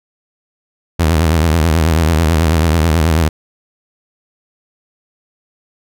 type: tone with vibrato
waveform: sawtooth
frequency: 80.6 Hz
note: E2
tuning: 38 cents flat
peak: -6 dBFS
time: 0.99-3.29 s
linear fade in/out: 10 ms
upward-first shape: triangle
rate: 9.2 Hz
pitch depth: 140 cents each way
effects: none